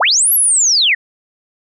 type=linear two-way sweep; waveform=sine; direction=up then down; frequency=414.1 to 11780 to 1744 Hz; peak=-9 dBFS; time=0-0.95 s; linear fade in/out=10 ms; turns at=0.33 s; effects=none